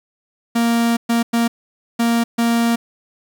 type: tone bursts at uneven times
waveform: 45% pulse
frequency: 233.1 Hz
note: A#3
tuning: in tune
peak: -14 dBFS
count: 5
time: 0.55-0.97 / 1.09-1.23 / 1.33-1.48 / 1.99-2.24 / 2.38-2.76 s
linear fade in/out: 10 ms
effects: 8-bit

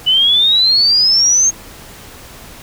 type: exponential sweep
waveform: sine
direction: up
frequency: 2960 to 6490 Hz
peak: -8 dBFS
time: 0.06-1.51 s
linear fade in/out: 20 ms
effects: pink hiss -36 dBFS RMS until 2.62 s

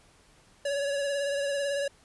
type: tone with vibrato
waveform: square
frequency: 564 Hz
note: C#5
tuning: 30 cents sharp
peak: -28 dBFS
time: 0.65-1.88 s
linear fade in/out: 5 ms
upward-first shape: triangle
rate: 18 Hz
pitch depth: 39 cents each way
effects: pink hiss -60 dBFS RMS until 2.04 s + resampled to 24000 Hz

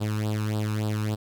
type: tone with flanger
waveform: sawtooth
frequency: 106.7 Hz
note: G#2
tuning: 47 cents sharp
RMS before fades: -27 dBFS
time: 0-1.16 s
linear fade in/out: 20 ms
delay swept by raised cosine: 0.23 to 0.79 ms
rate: 3.5 Hz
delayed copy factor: +0.8
effects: none

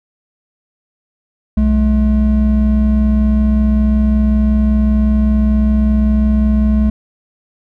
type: tone pair together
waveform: triangle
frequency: 62.82 / 213.7 Hz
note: B1 / G#3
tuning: +30 / +50 cents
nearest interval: octave + major sixth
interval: 2120 cents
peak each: -10 dBFS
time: 1.57-6.9 s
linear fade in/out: 5 ms
effects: none

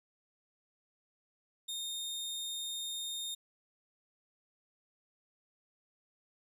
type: tone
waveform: sawtooth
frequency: 3671 Hz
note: A#7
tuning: 27 cents flat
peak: -34 dBFS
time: 1.68-3.35 s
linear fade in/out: 10 ms
effects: resampled to 32000 Hz + 12-bit

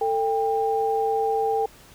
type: tone pair together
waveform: sine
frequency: 446.2 / 796 Hz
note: A4 / G5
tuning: +24 / +26 cents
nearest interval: minor seventh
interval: 1002 cents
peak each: -23 dBFS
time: 0.01-1.66 s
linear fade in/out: 5 ms
effects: pink hiss -50 dBFS RMS until 1.94 s

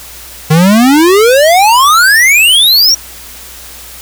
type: exponential sweep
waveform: square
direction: up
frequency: 150.2 to 5770 Hz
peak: -4 dBFS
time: 0.5-2.95 s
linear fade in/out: 10 ms
effects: added 60 Hz sine -37 dBFS peak until 4.01 s + white hiss -30 dBFS RMS until 4.01 s

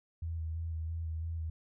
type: tone with vibrato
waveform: sine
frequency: 81.4 Hz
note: E2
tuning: 21 cents flat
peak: -34 dBFS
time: 0.22-1.5 s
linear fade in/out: 5 ms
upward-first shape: square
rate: 3 Hz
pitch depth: 24 cents each way
effects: none

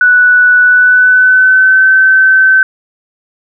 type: tone with pitch glide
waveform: sine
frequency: 1480 to 1535.7 Hz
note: F#6 to G6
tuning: 0 to -36 cents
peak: -3 dBFS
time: 0.01-2.63 s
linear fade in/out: 2 ms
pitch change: +64 cents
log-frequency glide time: 0.62-1.89 s
effects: none

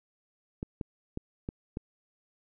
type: clicks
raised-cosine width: 3 ms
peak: -21 dBFS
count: 5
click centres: 0.629 / 0.812 / 1.174 / 1.489 / 1.771 s
effects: none

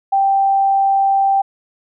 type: tone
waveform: sine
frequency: 784 Hz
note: G5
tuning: in tune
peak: -11 dBFS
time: 0.12-1.42 s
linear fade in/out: 10 ms
effects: none

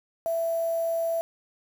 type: tone with quantisation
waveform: sine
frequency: 664 Hz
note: E5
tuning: 12 cents sharp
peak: -24 dBFS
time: 0.26-1.21 s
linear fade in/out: 0 ms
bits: 7
effects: none

